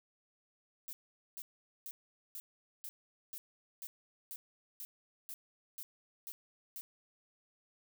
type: noise bursts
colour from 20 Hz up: violet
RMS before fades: -45 dBFS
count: 13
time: 0.88-6.81 s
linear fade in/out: 0 ms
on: 50 ms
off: 440 ms
effects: none